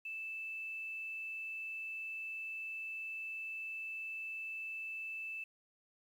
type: tone with quantisation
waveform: sine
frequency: 2637 Hz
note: E7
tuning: in tune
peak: -40 dBFS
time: 0.05-5.44 s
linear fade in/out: 5 ms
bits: 11
effects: none